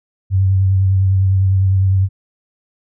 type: tone with vibrato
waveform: sine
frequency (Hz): 95.6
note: G2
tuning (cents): -43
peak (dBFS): -10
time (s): 0.3-2.09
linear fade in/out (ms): 50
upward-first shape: triangle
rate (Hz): 9.9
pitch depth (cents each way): 33
effects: none